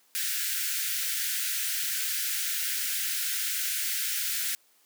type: high-pass noise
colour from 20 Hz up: white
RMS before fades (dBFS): -30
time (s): 0.15-4.55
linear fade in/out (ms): 0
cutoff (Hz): 1400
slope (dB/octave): 96
effects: white hiss -64 dBFS RMS until 4.85 s + high-pass 200 Hz 12 dB/octave